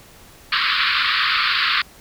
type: band-pass noise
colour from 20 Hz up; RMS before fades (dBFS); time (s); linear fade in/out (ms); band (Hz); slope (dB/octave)
pink; -19; 0.52-1.82; 5; 1100 to 4700; 96
effects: pink hiss -46 dBFS RMS until 2 s